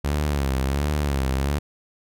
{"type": "tone with vibrato", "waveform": "sawtooth", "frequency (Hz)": 70.1, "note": "C#2", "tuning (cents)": 20, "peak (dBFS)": -17, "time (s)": [0.04, 1.59], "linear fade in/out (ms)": 10, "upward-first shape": "sine", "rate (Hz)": 1.4, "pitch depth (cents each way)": 110, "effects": []}